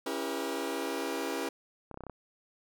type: chord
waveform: sawtooth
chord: C# diminished seventh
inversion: none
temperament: just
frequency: 277.2 / 332.6 / 399.1 / 479 Hz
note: C#4 / E4 / G4 / Bb4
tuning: 0 / +16 / +31 / +47 cents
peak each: -34 dBFS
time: 0.06-1.49 s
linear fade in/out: 5 ms
type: clicks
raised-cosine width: 1 ms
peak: -28 dBFS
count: 7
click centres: 1.913 / 1.943 / 1.974 / 2.007 / 2.037 / 2.067 / 2.097 s
effects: none